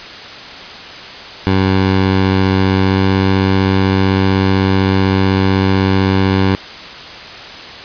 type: tone with pitch glide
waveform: 15% pulse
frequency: 95.3 to 95.85 Hz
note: G2 to G2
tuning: -48 to -38 cents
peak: -4 dBFS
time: 1.47-6.55 s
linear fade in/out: 0 ms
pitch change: +10 cents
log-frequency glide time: 2.81-2.99 s
effects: white hiss -30 dBFS RMS until 7.84 s + resampled to 11025 Hz